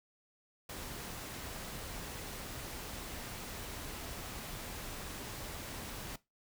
pink noise, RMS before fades -44 dBFS, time 0.69-6.16 s, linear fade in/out 5 ms, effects noise-tail reverb RT60 0.2 s tail -18 dB re dry

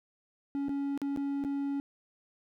triangle tone with dropouts, 280 Hz, C#4, 18 cents sharp, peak -28 dBFS, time 0.55-1.8 s, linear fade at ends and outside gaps 0 ms, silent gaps 0.684-0.693 / 0.976-1.017 / 1.162-1.173 / 1.439-1.448 s, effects none

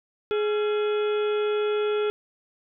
harmonic tone with a mistuned harmonic, 420.1 Hz, G#4, 20 cents sharp, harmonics 1 / 2 / 3 / 4 / 5 / 6 / 7 / 8, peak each -22 / -40 / -34 / -46 / -46 / -40 / -48 / -40 dBFS, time 0.31-2.1 s, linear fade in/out 0 ms, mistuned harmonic 3, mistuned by +140 cents, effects none

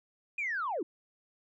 sine linear sweep, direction down, 2489 to 277.2 Hz, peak -30 dBFS, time 0.38-0.83 s, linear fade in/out 5 ms, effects tanh soft clip ceiling -26 dBFS

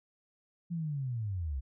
sine linear sweep, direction down, 174.61 to 61.74 Hz, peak -32 dBFS, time 0.7-1.61 s, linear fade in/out 20 ms, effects none

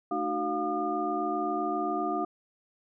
sine tone cluster, 219.1 / 304.1 / 371.7 / 707 / 1213 Hz, A3 / D#4 / F#4 / F5 / D#6, -7 / -40 / +8 / +21 / -44 cents, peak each -40 / -33 / -34 / -31 / -34 dBFS, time 0.11-2.25 s, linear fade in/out 5 ms, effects none

